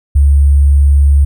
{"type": "tone with sample-and-hold", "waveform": "sine", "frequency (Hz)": 70.6, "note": "C#2", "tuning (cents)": 32, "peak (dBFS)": -4, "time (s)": [0.15, 1.25], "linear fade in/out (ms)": 10, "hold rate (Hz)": 8820, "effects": []}